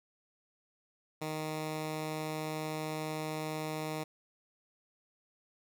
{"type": "tone", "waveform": "10% pulse", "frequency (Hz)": 155.56, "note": "D#3", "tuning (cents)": 0, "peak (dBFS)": -27, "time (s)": [1.21, 4.04], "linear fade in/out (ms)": 10, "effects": []}